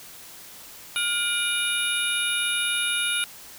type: tone cluster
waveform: sine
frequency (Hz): 1417 / 2386 / 2910 / 3689 / 10630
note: F6 / D7 / F#7 / A#7 / E9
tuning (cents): +25 / +27 / -29 / -19 / +13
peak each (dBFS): -29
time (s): 0.96-3.24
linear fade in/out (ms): 0
effects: white hiss -44 dBFS RMS until 3.58 s